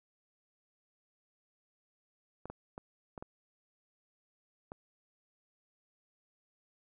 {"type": "clicks", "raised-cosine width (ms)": 1, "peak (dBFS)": -29, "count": 6, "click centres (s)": [2.456, 2.5, 2.779, 3.178, 3.225, 4.719], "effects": []}